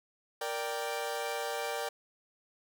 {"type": "chord", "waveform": "sawtooth", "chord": "G minor", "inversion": "first", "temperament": "equal", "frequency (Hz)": [466.2, 587.3, 784], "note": ["Bb4", "D5", "G5"], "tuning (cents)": [0, 0, 0], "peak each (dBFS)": -34, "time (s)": [0.41, 1.89], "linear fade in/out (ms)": 5, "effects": []}